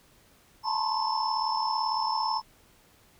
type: tone cluster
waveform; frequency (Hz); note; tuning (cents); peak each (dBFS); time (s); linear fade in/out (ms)
sine; 871 / 909 / 995 / 1068 / 5290; A5 / A#5 / B5 / C6 / E8; -18 / -44 / +13 / +35 / +5; -30 / -32 / -33 / -32 / -33; 0.63-2.42; 50
effects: tanh soft clip ceiling -14 dBFS + pink hiss -60 dBFS RMS until 3.19 s